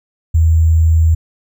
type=tone with sample-and-hold; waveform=sine; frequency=81 Hz; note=E2; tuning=30 cents flat; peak=-7 dBFS; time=0.34-1.15 s; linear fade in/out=10 ms; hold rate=7350 Hz; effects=none